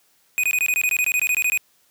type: tone bursts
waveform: square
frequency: 2489 Hz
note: D#7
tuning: in tune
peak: -18 dBFS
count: 16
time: 0.38-1.575 s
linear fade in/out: 0 ms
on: 55 ms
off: 21 ms
effects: white hiss -61 dBFS RMS until 1.9 s + high-pass 80 Hz 12 dB/octave